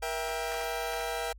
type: chord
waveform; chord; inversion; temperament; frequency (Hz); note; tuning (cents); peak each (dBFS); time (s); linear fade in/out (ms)
sawtooth; E diminished; second; just; 474.7 / 659.3 / 791.1; Bb4 / E5 / G5; +31 / 0 / +16; -32; 0.02-1.33; 10
effects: added 50 Hz sine -47 dBFS peak until 1.38 s + AAC 64 kbps